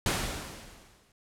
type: noise with exponential decay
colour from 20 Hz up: pink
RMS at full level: -26 dBFS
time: 0.06-1.12 s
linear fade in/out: 2 ms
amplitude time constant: 230 ms
effects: low-pass 11000 Hz 12 dB/octave